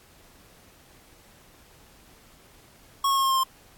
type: tone with pitch steps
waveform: square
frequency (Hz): 1100 / 1090.5 / 1081.1 / 1071.8 / 1062.5 / 1053.4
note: C#6 / C#6 / C#6 / C6 / C6 / C6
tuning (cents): -14 / -29 / -44 / +41 / +26 / +11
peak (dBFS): -21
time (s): 3.04-3.436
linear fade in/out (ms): 5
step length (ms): 66
effects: pink hiss -55 dBFS RMS until 3.77 s + AAC 64 kbps